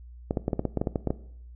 clicks, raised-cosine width 2 ms, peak -12 dBFS, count 12, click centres 0.309 / 0.372 / 0.481 / 0.532 / 0.594 / 0.653 / 0.773 / 0.815 / 0.872 / 0.958 / 1.073 / 1.105 s, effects noise-tail reverb RT60 0.7 s tail -18 dB re dry + added 60 Hz sine -43 dBFS peak until 1.55 s

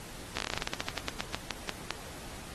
slowing click train, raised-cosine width 0.2 ms, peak -13 dBFS, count 21, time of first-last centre 0.37-1.907 s, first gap 15 ms, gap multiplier 1.15, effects pink hiss -46 dBFS RMS until 2.54 s + AAC 32 kbps

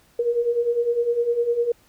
sine beating tone pair, 466.2 / 476.1 Hz, A#4 / A#4, 0 / +37 cents, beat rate 9.9 Hz, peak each -25 / -20 dBFS, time 0.19-1.72 s, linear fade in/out 5 ms, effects pink hiss -58 dBFS RMS until 1.88 s

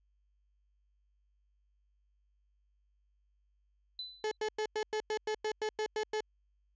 sine tone with exponential decay, 4007 Hz, B7, 24 cents sharp, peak -36 dBFS, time 3.99-4.37 s, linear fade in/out 2 ms, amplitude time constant 82 ms
35% pulse tone bursts, 430 Hz, A4, 40 cents flat, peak -30 dBFS, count 12, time 4.24-6.206 s, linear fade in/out 2 ms, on 74 ms, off 98 ms
effects added 50 Hz sine -70 dBFS peak until 6.75 s + resampled to 16000 Hz

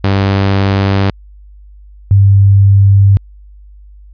sawtooth / sine tone pair in turn, 98 / 99.02 Hz, G2 / G2, 0 / +18 cents, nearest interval unison, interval 18 cents, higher second, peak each -5 / -3 dBFS, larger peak second, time 0.04-1.1 / 2.11-3.17 s, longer neither, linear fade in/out 0 ms, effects added 50 Hz sine -34 dBFS peak until 4.13 s + resampled to 11025 Hz

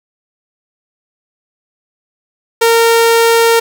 sawtooth tone, 460.4 Hz, A#4, 22 cents flat, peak -3 dBFS, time 2.61-3.6 s, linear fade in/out 10 ms, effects none

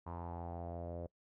sawtooth tone with low-pass filter sweep, 85.7 Hz, F2, 32 cents flat, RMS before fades -44 dBFS, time 0.06-1.07 s, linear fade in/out 10 ms, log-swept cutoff 990 to 560 Hz, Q 5.2, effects noise-tail reverb RT60 0.1 s tail -24 dB re dry

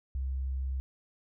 sine tone, 66 Hz, C2, 16 cents sharp, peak -30 dBFS, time 0.15-0.8 s, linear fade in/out 0 ms, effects none

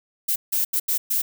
violet noise bursts at uneven times, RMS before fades -22 dBFS, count 5, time 0.28-0.36 / 0.52-0.65 / 0.73-0.8 / 0.88-0.98 / 1.1-1.22 s, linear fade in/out 10 ms, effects none

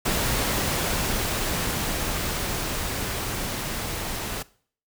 pink noise with level ramp, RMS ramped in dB -24 to -31 dBFS, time 0.05-4.43 s, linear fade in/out 10 ms, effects noise-tail reverb RT60 0.5 s tail -20 dB re dry

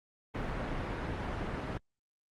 pink low-pass noise, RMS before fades -36 dBFS, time 0.34-1.78 s, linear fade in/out 10 ms, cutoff 1900 Hz, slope 12 dB/octave, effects Opus 24 kbps

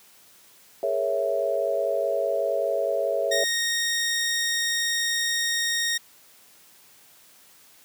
sine chord, A# half-diminished seventh, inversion third, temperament equal, 415.3 / 466.2 / 554.4 / 659.3 Hz, G#4 / A#4 / C#5 / E5, 0 / 0 / 0 / 0 cents, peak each -30 / -31 / -26 / -26 dBFS, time 0.83-3.44 s, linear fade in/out 2 ms
15% pulse tone, 1861 Hz, A#6, 3 cents flat, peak -17 dBFS, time 3.31-5.98 s, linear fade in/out 10 ms
effects white hiss -54 dBFS RMS until 7.84 s + high-pass 100 Hz 12 dB/octave

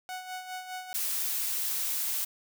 sawtooth tone with tremolo, 740 Hz, F#5, in tune, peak -31 dBFS, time 0.09-0.93 s, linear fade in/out 0 ms, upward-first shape sine, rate 4.9 Hz, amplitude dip 60%
blue noise, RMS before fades -31 dBFS, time 0.94-2.25 s, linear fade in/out 10 ms
effects none

